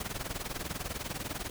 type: noise with tremolo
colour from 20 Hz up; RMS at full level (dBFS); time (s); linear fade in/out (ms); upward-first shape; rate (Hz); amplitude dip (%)
pink; -34; 0-1.5; 2; triangle; 20; 90
effects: none